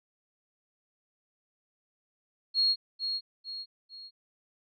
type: tone with echo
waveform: sine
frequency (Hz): 4290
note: C8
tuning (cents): +42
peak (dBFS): -22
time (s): 2.54-2.76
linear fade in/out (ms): 50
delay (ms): 450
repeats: 3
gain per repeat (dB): -7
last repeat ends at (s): 4.11
effects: none